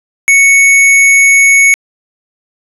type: tone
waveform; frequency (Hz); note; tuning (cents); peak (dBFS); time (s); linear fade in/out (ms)
square; 2217; C#7; 0; -4; 0.28-1.74; 0
effects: resampled to 32000 Hz + 7-bit